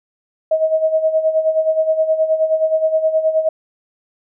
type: tone with tremolo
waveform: sine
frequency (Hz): 634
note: D#5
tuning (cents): +32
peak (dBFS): -10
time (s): 0.51-3.49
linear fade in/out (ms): 5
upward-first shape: sine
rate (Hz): 9.5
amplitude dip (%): 70
effects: none